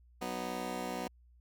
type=chord; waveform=15% pulse; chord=B major; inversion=second; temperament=just; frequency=185.21 / 246.9 / 308.7 Hz; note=F#3 / B3 / D#4; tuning=+2 / 0 / -14 cents; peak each=-35 / -33 / -38 dBFS; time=0.21-1.08 s; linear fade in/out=10 ms; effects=added 60 Hz sine -59 dBFS peak until 1.4 s